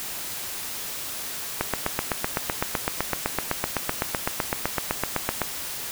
click train, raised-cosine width 0.5 ms, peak -7 dBFS, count 31, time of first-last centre 1.61-5.417 s, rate 7.88 Hz, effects white hiss -33 dBFS RMS until 5.91 s

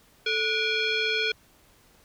sine tone with frequency modulation, 438.4 Hz, A4, 6 cents flat, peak -23 dBFS, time 0.26-1.32 s, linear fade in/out 5 ms, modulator 951 Hz, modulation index 3.8, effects pink hiss -59 dBFS RMS until 2.04 s

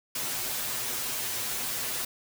white noise with comb filter, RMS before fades -32 dBFS, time 0.15-2.05 s, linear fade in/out 5 ms, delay 8 ms, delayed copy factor +1, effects none

